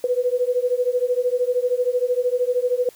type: beating tone pair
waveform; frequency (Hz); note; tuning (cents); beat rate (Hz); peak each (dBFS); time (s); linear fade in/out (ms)
sine; 489.4 / 502.4; B4 / B4; -16 / +30; 13; -21; 0.04-2.89; 2
effects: white hiss -50 dBFS RMS until 2.95 s

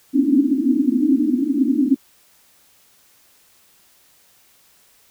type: band-pass noise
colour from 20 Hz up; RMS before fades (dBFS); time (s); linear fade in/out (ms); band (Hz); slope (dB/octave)
white; -17; 0.13-1.96; 20; 240 to 310; 96
effects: white hiss -55 dBFS RMS until 5.1 s

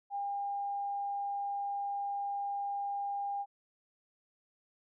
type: tone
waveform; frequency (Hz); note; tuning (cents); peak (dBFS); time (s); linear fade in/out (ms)
sine; 804; G5; +44; -33; 0.1-3.46; 50
effects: none

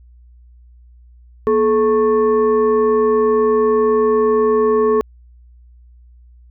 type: tone with frequency modulation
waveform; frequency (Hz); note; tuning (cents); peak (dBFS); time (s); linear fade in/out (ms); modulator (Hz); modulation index
sine; 431; A4; -36; -11; 1.47-5.01; 0; 670; 0.65
effects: added 60 Hz sine -42 dBFS peak until 6.5 s

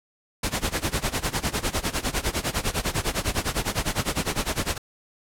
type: noise with tremolo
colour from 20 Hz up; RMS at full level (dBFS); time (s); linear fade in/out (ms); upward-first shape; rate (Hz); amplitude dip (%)
pink; -23; 0.43-4.78; 5; sine; 9.9; 90
effects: low-pass 12000 Hz 12 dB/octave

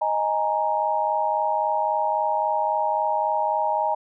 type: chord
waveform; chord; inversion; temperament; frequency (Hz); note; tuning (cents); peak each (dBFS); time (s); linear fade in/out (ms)
sine; D# suspended fourth; none; just; 622.3 / 829.7 / 933.4; D#5 / G#5 / A#5; 0 / -2 / +2; -26 / -24 / -24; 0.01-3.95; 10
effects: none

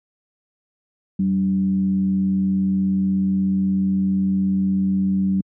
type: tone with frequency modulation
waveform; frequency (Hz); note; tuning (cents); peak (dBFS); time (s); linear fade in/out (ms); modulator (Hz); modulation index
sine; 191.6; G3; -39; -16; 1.19-5.41; 5; 99.9; 0.38
effects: high-pass 100 Hz 12 dB/octave

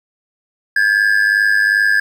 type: ring-modulated tone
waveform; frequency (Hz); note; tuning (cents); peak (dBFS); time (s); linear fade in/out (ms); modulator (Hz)
triangle; 1661.2; G#6; 0; -6; 0.76-2; 5; 51.3
effects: 8-bit

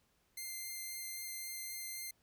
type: tone with vibrato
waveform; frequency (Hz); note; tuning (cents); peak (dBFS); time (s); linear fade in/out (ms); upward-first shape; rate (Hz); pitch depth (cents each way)
5% pulse; 2093; C7; 0; -32; 0.37-2.11; 5; sine; 3.8; 8
effects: pink hiss -75 dBFS RMS until 2.22 s

